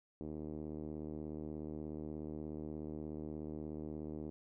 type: tone with low-pass filter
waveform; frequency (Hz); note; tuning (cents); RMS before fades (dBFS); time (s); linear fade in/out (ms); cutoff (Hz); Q
5% pulse; 76.7; D#2; -24; -44; 0.21-4.3; 0; 330; 1.7
effects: none